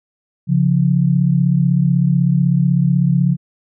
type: tone pair together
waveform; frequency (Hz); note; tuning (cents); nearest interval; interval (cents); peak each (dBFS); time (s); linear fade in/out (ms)
sine; 138.55 / 174.61; C#3 / F3; -1 / 0; major third; 401; -14; 0.47-3.37; 50
effects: none